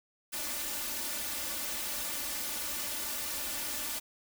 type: noise with comb filter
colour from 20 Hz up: white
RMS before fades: -36 dBFS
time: 0.32-4 s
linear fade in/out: 20 ms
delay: 3.4 ms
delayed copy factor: +0.8
effects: none